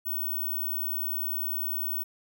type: tone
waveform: sine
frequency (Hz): 15790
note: B9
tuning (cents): -2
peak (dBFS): -28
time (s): 0.05-2.04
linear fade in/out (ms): 20
effects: none